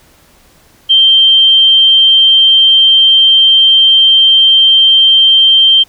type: tone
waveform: sine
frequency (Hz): 3145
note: G7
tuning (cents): +5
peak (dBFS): -3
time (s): 0.89-5.84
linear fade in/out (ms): 20
effects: pink hiss -46 dBFS RMS until 5.88 s